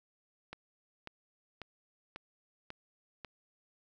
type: click train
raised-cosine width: 0.3 ms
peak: -27 dBFS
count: 6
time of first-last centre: 0.53-3.247 s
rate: 1.84 Hz
effects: none